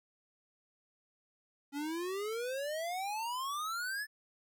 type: exponential sweep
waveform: square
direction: up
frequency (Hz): 277.2 to 1760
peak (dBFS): -36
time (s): 1.72-4.07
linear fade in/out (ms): 50
effects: none